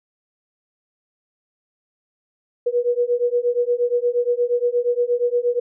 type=beating tone pair; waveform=sine; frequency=480 / 488.5 Hz; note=B4 / B4; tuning=-49 / -19 cents; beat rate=8.5 Hz; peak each=-20 / -20 dBFS; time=2.66-5.6 s; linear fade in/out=10 ms; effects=none